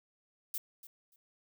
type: noise with echo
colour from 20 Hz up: violet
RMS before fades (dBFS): -37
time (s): 0.54-0.58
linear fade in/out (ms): 2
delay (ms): 290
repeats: 2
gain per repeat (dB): -15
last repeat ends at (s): 1.16
effects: none